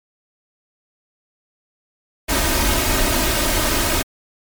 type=noise with comb filter; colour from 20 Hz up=pink; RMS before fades=-18 dBFS; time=2.28-4.03 s; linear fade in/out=20 ms; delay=3.2 ms; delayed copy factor=+0.6; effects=MP3 96 kbps